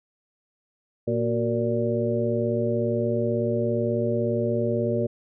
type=harmonic tone with a mistuned harmonic; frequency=116.54 Hz; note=A#2; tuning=in tune; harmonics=1 / 2 / 3 / 4 / 5; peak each=-28 / -28 / -28 / -28 / -28 dBFS; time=1.07-5.07 s; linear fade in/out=10 ms; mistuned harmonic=3; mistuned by=+90 cents; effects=none